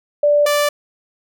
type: tone pair in turn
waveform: sine / sawtooth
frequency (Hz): 586 / 586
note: D5 / D5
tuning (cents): -4 / -4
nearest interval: unison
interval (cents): 0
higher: neither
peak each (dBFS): -10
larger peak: neither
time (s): 0.23-0.46 / 0.46-0.69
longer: neither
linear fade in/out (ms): 5
effects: none